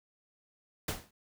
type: noise with exponential decay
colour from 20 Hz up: pink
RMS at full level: -30 dBFS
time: 0.88-1.11 s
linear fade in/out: 5 ms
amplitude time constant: 49 ms
effects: none